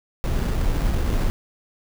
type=noise with sample-and-hold; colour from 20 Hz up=brown; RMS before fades=-21 dBFS; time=0.24-1.3 s; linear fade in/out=0 ms; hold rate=3150 Hz; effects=none